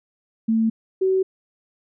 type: tone pair in turn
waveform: sine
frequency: 223.8 / 378.7 Hz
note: A3 / F#4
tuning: +30 / +40 cents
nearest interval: major sixth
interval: 910 cents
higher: second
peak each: -16 / -16 dBFS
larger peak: neither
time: 0.48-0.7 / 1.01-1.23 s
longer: neither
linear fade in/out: 10 ms
effects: none